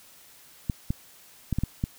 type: clicks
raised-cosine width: 5 ms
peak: -13 dBFS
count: 6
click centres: 0.698 / 0.905 / 1.527 / 1.586 / 1.636 / 1.839 s
effects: white hiss -53 dBFS RMS until 1.98 s